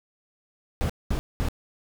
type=noise bursts; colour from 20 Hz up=brown; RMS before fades=-25 dBFS; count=3; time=0.81-1.485 s; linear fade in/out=0 ms; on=85 ms; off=210 ms; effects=none